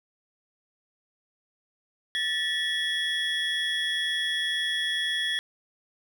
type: tone cluster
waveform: triangle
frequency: 1767 / 1929 / 3346 Hz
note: A6 / B6 / G#7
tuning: +7 / -41 / +12 cents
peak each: -29 / -32 / -26 dBFS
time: 2.15-5.39 s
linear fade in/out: 0 ms
effects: none